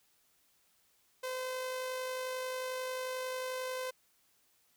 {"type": "tone with amplitude modulation", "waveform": "sawtooth", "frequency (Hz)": 513, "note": "C5", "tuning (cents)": -34, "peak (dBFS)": -31, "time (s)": [1.23, 3.91], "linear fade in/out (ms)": 10, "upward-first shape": "sine", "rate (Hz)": 51.2, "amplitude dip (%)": 25, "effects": ["white hiss -71 dBFS RMS until 4.76 s"]}